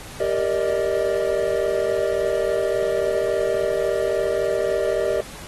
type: chord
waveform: triangle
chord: Eb major seventh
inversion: first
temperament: equal with one note detuned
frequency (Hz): 392 / 466.2 / 587.3 / 630.9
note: G4 / Bb4 / D5 / Eb5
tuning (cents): 0 / 0 / 0 / +24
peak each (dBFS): -23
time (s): 0.2-5.21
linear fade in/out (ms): 5
effects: pink hiss -39 dBFS RMS until 5.47 s + AAC 32 kbps